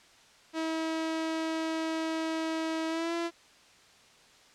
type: tone with pitch glide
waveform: sawtooth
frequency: 321.8 to 338.2 Hz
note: E4 to E4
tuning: -42 to +44 cents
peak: -26 dBFS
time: 0.53-3.31 s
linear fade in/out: 50 ms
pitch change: +86 cents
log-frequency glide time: 2.88-3.14 s
effects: white hiss -58 dBFS RMS until 4.54 s + low-pass 6000 Hz 12 dB/octave